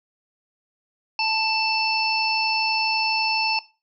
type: harmonic tone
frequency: 884 Hz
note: A5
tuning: 8 cents sharp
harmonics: 1 / 3 / 5 / 6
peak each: -25 / -24 / -29 / -28 dBFS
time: 1.19-3.59 s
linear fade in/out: 2 ms
effects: noise-tail reverb RT60 0.3 s tail -17 dB re dry